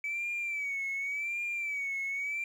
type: tone with vibrato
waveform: sine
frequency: 2291 Hz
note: D7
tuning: 44 cents flat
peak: -30 dBFS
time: 0.04-2.44 s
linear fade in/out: 2 ms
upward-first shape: sine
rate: 0.89 Hz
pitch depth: 83 cents each way
effects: tanh soft clip ceiling -29 dBFS + 10-bit